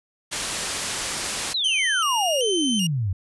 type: low-pass noise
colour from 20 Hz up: white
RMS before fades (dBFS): -28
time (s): 0.31-1.54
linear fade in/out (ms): 20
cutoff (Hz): 9800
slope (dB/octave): 12
type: exponential sweep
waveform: sine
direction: down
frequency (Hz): 4186 to 87.6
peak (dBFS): -21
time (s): 1.54-3.13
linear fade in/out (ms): 5
type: tone with vibrato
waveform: sawtooth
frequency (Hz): 2960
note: F#7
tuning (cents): 0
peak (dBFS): -20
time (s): 1.64-2.87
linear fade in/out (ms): 5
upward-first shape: square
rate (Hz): 1.3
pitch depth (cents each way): 70
effects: resampled to 24000 Hz